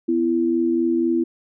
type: tone pair together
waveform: sine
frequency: 250.8 / 334.8 Hz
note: B3 / E4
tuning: +27 / +27 cents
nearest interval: perfect fourth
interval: 500 cents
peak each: -22 / -18 dBFS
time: 0.08-1.24 s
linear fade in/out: 10 ms
effects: none